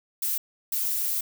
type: noise bursts at uneven times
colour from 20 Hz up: violet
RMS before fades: -27 dBFS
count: 2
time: 0.22-0.38 / 0.72-1.21 s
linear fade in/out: 5 ms
effects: none